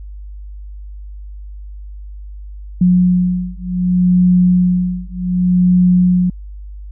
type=beating tone pair; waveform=sine; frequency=180 / 180.66 Hz; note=F#3 / F#3; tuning=-47 / -41 cents; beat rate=0.66 Hz; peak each=-13 dBFS; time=2.81-6.3 s; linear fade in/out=5 ms; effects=added 50 Hz sine -28 dBFS peak until 6.91 s